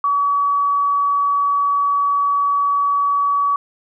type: tone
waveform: sine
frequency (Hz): 1137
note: C#6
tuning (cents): +44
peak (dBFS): -14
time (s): 0.04-3.56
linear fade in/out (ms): 2
effects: none